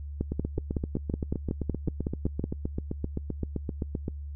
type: two click trains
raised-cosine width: 3 ms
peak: -17 / -15 dBFS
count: 30 / 13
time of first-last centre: 0.32-4.081 / 0.21-2.44 s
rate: 7.71 / 5.38 Hz
effects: noise-tail reverb RT60 0.1 s tail -26 dB re dry + added 72 Hz sine -35 dBFS peak until 4.35 s